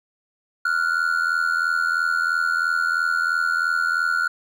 triangle ring-modulated tone, 1430 Hz, F6, 41 cents sharp, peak -14 dBFS, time 0.65-4.28 s, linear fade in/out 5 ms, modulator 41.5 Hz, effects none

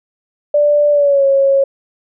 sine tone with pitch glide, 587.3 to 548 Hz, D5 to C#5, 0 to -20 cents, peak -8 dBFS, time 0.54-1.64 s, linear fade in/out 5 ms, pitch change -120 cents, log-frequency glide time 0.91-1.25 s, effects none

